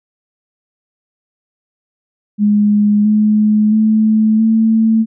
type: tone with pitch steps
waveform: sine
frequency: 207.7 / 212.6 / 217.5 / 222.6 Hz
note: G#3 / G#3 / A3 / A3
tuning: 0 / +41 / -20 / +20 cents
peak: -8 dBFS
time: 2.38-5.06 s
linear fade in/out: 50 ms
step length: 670 ms
effects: none